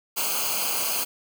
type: noise with comb filter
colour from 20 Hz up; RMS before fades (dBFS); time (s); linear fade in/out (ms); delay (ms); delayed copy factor
white; -26; 0.16-1.05; 20; 0.54; -0.8
effects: none